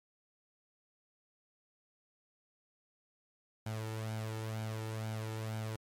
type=tone with flanger; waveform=sawtooth; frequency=110 Hz; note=A2; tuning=in tune; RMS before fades=-39 dBFS; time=3.66-5.76 s; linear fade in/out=5 ms; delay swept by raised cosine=1.3 to 2.28 ms; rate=2.1 Hz; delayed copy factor=+0.55; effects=MP3 64 kbps